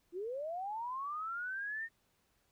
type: linear sweep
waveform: sine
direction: up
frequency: 330.6 to 1851 Hz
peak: -37 dBFS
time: 0.12-1.89 s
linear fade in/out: 50 ms
effects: pink hiss -75 dBFS RMS until 2.51 s